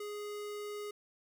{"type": "tone", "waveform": "square", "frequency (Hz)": 415.3, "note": "G#4", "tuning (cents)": 0, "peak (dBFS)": -40, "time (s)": [0, 0.91], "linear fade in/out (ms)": 5, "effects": []}